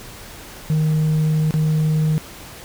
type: tone with dropouts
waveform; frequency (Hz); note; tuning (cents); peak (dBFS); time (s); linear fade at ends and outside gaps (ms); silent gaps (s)
sine; 155.56; D#3; 0; -12; 0.7-2.18; 0; 1.508-1.54
effects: tanh soft clip ceiling -14 dBFS + pink hiss -38 dBFS RMS until 2.64 s